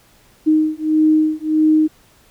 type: beating tone pair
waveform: sine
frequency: 310 / 311.6 Hz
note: D#4 / D#4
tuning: -6 / +3 cents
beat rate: 1.6 Hz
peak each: -15 dBFS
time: 0.46-1.88 s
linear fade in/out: 20 ms
effects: pink hiss -52 dBFS RMS until 2.3 s